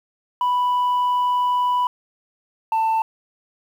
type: tone pair in turn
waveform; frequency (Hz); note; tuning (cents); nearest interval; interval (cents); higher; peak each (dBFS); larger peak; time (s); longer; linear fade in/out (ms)
sine; 988 / 890.6; B5 / A5; 0 / +21; major second; 179; first; -14; neither; 0.41-1.87 / 2.72-3.02; first; 2
effects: tanh soft clip ceiling -16 dBFS + 8-bit